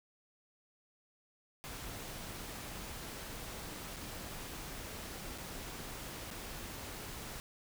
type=noise with dropouts; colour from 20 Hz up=pink; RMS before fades=-45 dBFS; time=1.64-7.4 s; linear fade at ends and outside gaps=0 ms; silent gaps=3.962-3.966 / 5.378-5.383 / 6.305-6.311 s; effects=none